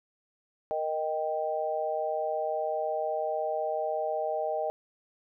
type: chord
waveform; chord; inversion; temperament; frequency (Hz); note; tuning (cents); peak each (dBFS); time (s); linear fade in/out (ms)
sine; Eb major; second; equal; 466.2 / 622.3 / 784; Bb4 / Eb5 / G5; 0 / 0 / 0; -35 / -30 / -33; 0.71-4.7; 0
effects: none